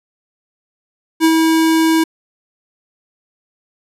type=tone with ADSR envelope; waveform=square; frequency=323 Hz; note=E4; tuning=35 cents flat; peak=-8 dBFS; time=1.2-2.04 s; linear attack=44 ms; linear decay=61 ms; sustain=-3 dB; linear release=8 ms; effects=resampled to 32000 Hz